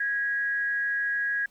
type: tone pair together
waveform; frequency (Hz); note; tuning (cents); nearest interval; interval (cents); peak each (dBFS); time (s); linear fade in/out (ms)
sine; 1651.1 / 1918; G#6 / A#6; -11 / +49; minor third; 260; -25 / -35; 0-1.46; 5
effects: pink hiss -63 dBFS RMS until 1.5 s